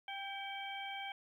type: harmonic tone with a mistuned harmonic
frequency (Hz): 790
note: G5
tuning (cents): +13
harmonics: 1 / 2 / 3 / 4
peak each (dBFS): -44 / -50 / -46 / -47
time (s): 0.08-1.12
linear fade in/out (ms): 2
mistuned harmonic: 3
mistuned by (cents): -55
effects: 12-bit